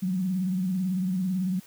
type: tone with vibrato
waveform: sine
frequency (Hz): 185.3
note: F#3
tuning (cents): +3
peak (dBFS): -24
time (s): 0.02-1.6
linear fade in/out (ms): 10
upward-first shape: sine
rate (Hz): 18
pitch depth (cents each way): 78
effects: white hiss -53 dBFS RMS until 1.66 s